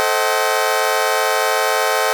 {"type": "chord", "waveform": "20% pulse", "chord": "A diminished seventh", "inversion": "none", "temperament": "just", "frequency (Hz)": [440, 528, 633.6, 760.3], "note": ["A4", "C5", "Eb5", "Gb5"], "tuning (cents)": [0, 16, 31, 47], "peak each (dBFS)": -16, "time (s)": [0, 2.13], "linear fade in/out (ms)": 0, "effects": []}